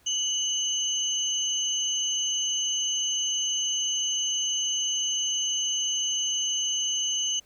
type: tone pair together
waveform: sine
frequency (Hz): 2960 / 6287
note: F#7 / G8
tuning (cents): 0 / +4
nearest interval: octave + minor second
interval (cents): 1304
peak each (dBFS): -27 / -28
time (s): 0.06-7.4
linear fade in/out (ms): 10
effects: pink hiss -61 dBFS RMS until 7.45 s